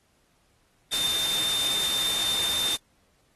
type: tone in noise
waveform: sine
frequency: 3606 Hz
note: A7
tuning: 42 cents sharp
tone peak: -25 dBFS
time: 0.91-2.77 s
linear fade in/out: 20 ms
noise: white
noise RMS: -30 dBFS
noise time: 0.91-2.77 s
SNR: +2 dB
effects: pink hiss -67 dBFS RMS until 3.35 s + AAC 32 kbps